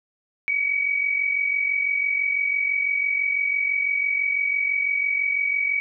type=tone pair together; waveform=sine; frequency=2261 / 2307 Hz; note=C#7 / D7; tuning=+34 / -31 cents; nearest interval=unison; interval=35 cents; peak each=-21 / -27 dBFS; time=0.48-5.8 s; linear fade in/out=0 ms; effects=none